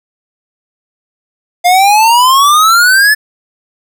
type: exponential sweep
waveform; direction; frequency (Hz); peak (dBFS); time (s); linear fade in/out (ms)
square; up; 698.5 to 1751; -5; 1.64-3.15; 20
effects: none